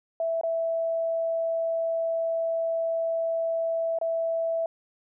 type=tone with dropouts; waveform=sine; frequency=659.3 Hz; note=E5; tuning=in tune; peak=-24 dBFS; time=0.2-4.66 s; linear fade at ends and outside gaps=2 ms; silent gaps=0.412-0.434 / 3.987-4.013 s; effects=none